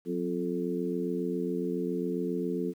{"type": "harmonic tone with a mistuned harmonic", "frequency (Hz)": 87.31, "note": "F2", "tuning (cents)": 0, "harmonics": [2, 3, 4, 5], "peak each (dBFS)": [-34, -34, -34, -34], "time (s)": [0.05, 2.74], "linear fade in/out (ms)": 50, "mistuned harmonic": 2, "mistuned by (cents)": 64, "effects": ["10-bit"]}